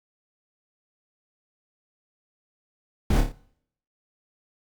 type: noise with echo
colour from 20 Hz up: brown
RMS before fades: -20 dBFS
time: 3.1-3.21 s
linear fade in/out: 5 ms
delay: 28 ms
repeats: 4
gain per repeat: -5 dB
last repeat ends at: 3.322 s
effects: noise-tail reverb RT60 0.7 s tail -22 dB re dry